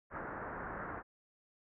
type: low-pass noise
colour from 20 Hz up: white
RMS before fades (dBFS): -43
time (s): 0.1-1.03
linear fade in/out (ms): 50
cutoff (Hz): 1700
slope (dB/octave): 48
effects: none